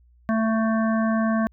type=harmonic tone; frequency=222.3 Hz; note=A3; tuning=18 cents sharp; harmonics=1 / 3 / 5 / 7 / 8; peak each=-20 / -27 / -30 / -33 / -38 dBFS; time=0.29-1.47 s; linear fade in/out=0 ms; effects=added 60 Hz sine -53 dBFS peak until 1.52 s